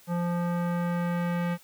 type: tone with low-pass filter sweep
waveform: square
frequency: 173.7 Hz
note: F3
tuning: 9 cents flat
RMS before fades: -28 dBFS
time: 0.07-1.58 s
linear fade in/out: 50 ms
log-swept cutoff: 1100 to 2200 Hz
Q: 1.3
effects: white hiss -56 dBFS RMS until 1.63 s